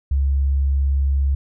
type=tone; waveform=sine; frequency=68.8 Hz; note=C#2; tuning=12 cents flat; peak=-15 dBFS; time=0.11-1.35 s; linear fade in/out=5 ms; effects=none